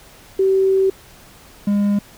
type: tone pair in turn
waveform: sine / triangle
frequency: 384.1 / 203.5 Hz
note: G4 / G#3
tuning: -35 / -35 cents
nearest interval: major seventh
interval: 1100 cents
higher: first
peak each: -12 dBFS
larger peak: neither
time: 0.39-0.9 / 1.67-1.99 s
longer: first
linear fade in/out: 5 ms
effects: pink hiss -45 dBFS RMS until 2.17 s

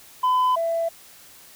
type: tone pair in turn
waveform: sine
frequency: 1010 / 666 Hz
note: B5 / E5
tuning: +39 / +18 cents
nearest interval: perfect fifth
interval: 721 cents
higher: first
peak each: -14 / -20 dBFS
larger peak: first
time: 0.23-0.56 / 0.56-0.89 s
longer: neither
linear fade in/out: 10 ms
effects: tanh soft clip ceiling -16 dBFS + white hiss -48 dBFS RMS until 1.55 s

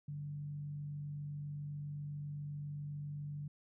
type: tone with frequency modulation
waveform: sine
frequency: 146.1 Hz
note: D3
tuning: 9 cents flat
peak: -40 dBFS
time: 0.08-3.48 s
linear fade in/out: 5 ms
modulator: 47.5 Hz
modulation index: 0.26
effects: none

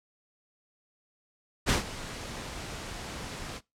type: noise with ADSR envelope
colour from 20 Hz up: pink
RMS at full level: -23 dBFS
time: 1.66-3.61 s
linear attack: 38 ms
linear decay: 130 ms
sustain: -16 dB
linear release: 47 ms
effects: noise-tail reverb RT60 0.2 s tail -21 dB re dry + low-pass 8000 Hz 12 dB/octave

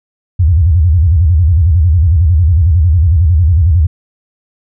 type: tone with vibrato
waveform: sine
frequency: 82.5 Hz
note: E2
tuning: 2 cents sharp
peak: -5 dBFS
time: 0.39-3.87 s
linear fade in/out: 10 ms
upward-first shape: square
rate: 11 Hz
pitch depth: 180 cents each way
effects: none

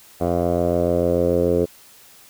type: tone with low-pass filter sweep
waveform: 10% pulse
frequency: 86.8 Hz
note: F2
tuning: 10 cents flat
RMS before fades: -19 dBFS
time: 0.2-1.66 s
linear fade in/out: 20 ms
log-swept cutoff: 730 to 470 Hz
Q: 4.3
effects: white hiss -48 dBFS RMS until 2.29 s

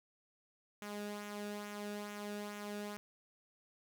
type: tone with flanger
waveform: sawtooth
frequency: 206.7 Hz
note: G#3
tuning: 8 cents flat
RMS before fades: -44 dBFS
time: 0.82-2.97 s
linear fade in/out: 0 ms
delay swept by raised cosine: 0.21 to 0.98 ms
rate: 2.3 Hz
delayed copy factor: -0.5
effects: none

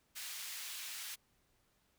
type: high-pass noise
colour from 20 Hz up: pink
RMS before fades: -45 dBFS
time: 0.15-1.16 s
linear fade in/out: 20 ms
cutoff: 2300 Hz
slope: 12 dB/octave
effects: pink hiss -75 dBFS RMS until 1.98 s

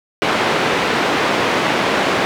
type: band-pass noise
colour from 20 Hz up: pink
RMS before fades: -17 dBFS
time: 0.22-2.25 s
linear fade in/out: 0 ms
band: 270 to 2900 Hz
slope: 12 dB/octave
effects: none

